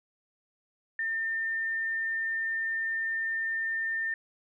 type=tone; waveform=sine; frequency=1805 Hz; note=A6; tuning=44 cents sharp; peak=-28 dBFS; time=0.99-4.14 s; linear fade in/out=2 ms; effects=none